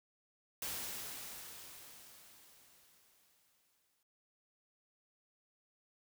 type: noise with exponential decay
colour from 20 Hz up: white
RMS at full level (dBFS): -40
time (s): 0.62-4.03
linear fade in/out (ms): 2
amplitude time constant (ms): 740
effects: none